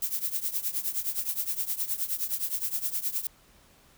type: noise with tremolo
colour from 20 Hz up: violet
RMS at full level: -27 dBFS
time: 0.02-3.27 s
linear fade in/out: 2 ms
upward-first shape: triangle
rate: 9.6 Hz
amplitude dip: 90%
effects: pink hiss -59 dBFS RMS until 3.97 s